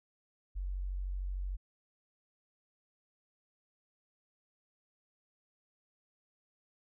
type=tone; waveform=sine; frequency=46.6 Hz; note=F#1; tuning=13 cents sharp; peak=-34 dBFS; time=0.55-1.57 s; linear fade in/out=20 ms; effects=none